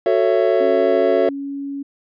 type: chord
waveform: triangle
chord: F# minor seventh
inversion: none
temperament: just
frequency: 370 / 444 / 555 / 666 Hz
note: F#4 / A4 / C#5 / E5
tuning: 0 / +16 / +2 / +18 cents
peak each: -17 dBFS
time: 0.06-1.29 s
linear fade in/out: 2 ms
type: tone with pitch glide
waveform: sine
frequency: 273.6 to 279.3 Hz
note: C#4 to C#4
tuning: -23 to +13 cents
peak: -24 dBFS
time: 0.6-1.83 s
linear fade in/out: 10 ms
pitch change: +36 cents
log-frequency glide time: 0.73-1.46 s
effects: resampled to 11025 Hz